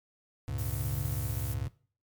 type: tone with pitch glide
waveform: 35% pulse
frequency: 70 to 69.4 Hz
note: C#2 to C#2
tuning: +18 to +3 cents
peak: -35 dBFS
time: 0.48-1.67 s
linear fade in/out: 0 ms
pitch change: -15 cents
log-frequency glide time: 1.18-1.46 s
type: chord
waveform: sine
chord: G diminished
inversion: none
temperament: equal with one note detuned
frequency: 98 / 113.81 / 138.59 Hz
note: G2 / Bb2 / Db3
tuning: 0 / -41 / 0 cents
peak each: -36 dBFS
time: 0.49-1.68 s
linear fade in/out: 0 ms
type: noise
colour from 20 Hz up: violet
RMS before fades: -41 dBFS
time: 0.58-1.54 s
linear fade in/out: 5 ms
effects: noise-tail reverb RT60 0.4 s tail -18 dB re dry + MP3 96 kbps